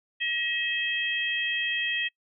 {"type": "tone cluster", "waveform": "sine", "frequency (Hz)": [1903, 2585, 3212], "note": ["A#6", "E7", "G7"], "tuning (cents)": [35, -34, 41], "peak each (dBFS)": -30, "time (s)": [0.2, 2.09], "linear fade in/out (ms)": 20, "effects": ["noise-tail reverb RT60 0.1 s tail -26 dB re dry"]}